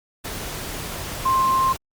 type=tone in noise; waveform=sine; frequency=1054 Hz; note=C6; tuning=12 cents sharp; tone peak=-16 dBFS; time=1.25-1.73 s; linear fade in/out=10 ms; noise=pink; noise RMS=-31 dBFS; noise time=0.24-1.77 s; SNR=+12 dB; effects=Opus 48 kbps